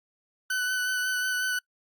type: tone with vibrato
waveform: 40% pulse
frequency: 1500 Hz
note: F#6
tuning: 23 cents sharp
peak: -25 dBFS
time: 0.5-1.59 s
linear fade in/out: 5 ms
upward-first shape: sine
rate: 5.5 Hz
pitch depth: 18 cents each way
effects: noise-tail reverb RT60 0.1 s tail -25 dB re dry + Opus 48 kbps